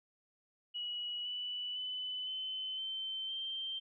sine tone with pitch steps, 2922 / 2965 / 3008 / 3051 / 3096 / 3141 Hz, F#7 / F#7 / F#7 / G7 / G7 / G7, -22 / +3 / +28 / -48 / -22 / +3 cents, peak -37 dBFS, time 0.74-3.8 s, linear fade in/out 20 ms, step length 510 ms, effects none

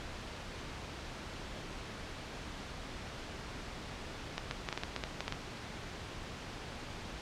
clicks, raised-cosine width 0.2 ms, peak -17 dBFS, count 11, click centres 4.38 / 4.511 / 4.688 / 4.727 / 4.776 / 4.835 / 4.963 / 5.038 / 5.206 / 5.28 / 5.324 s, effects pink hiss -44 dBFS RMS until 7.21 s + low-pass 5000 Hz 12 dB/octave

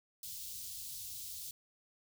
white band-stop noise, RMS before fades -45 dBFS, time 0.23-1.51 s, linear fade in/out 2 ms, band 130 to 3600 Hz, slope 24 dB/octave, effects none

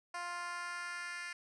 10% pulse tone with high-pass filter sweep, 350 Hz, F4, 4 cents sharp, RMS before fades -42 dBFS, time 0.14-1.33 s, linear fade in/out 5 ms, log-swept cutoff 830 to 1900 Hz, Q 1.8, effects resampled to 24000 Hz

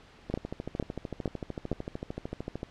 two click trains, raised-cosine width 2 ms, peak -21 / -15 dBFS, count 32 / 4, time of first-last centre 0.3-2.631 / 0.34-1.716 s, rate 13.3 / 2.18 Hz, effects pink hiss -55 dBFS RMS until 2.7 s + low-pass 4000 Hz 12 dB/octave

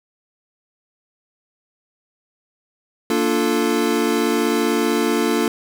square chord, Bb major seventh, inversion none, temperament equal, 233.1 / 293.7 / 349.2 / 440 Hz, Bb3 / D4 / F4 / A4, 0 / 0 / 0 / 0 cents, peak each -23 dBFS, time 3.1-5.48 s, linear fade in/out 2 ms, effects none

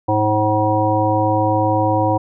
harmonic tone with a mistuned harmonic, 106.4 Hz, G#2, 42 cents sharp, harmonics 1 / 3 / 5 / 7 / 9, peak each -20 / -20 / -20 / -20 / -20 dBFS, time 0.08-2.18 s, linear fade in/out 10 ms, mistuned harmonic 7, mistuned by +25 cents, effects none

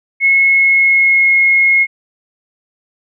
sine tone with pitch glide, 2180 to 2160 Hz, C#7 to C#7, -29 to -45 cents, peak -7 dBFS, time 0.2-1.87 s, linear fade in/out 50 ms, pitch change -16 cents, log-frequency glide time 0.43-1.36 s, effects none

